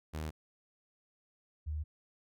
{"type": "tone pair in turn", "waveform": ["sawtooth", "sine"], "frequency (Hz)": [77.78, 76.27], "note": ["D#2", "D#2"], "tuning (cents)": [0, -34], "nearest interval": "unison", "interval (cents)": 34, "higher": "first", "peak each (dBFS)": [-33, -34], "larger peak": "first", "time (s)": [[0.13, 0.31], [1.66, 1.84]], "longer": "neither", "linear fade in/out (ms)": 20, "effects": []}